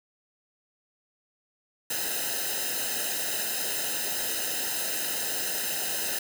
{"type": "noise with comb filter", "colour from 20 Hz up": "white", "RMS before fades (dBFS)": -30, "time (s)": [1.9, 6.19], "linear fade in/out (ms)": 5, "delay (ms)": 0.88, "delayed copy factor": -1, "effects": []}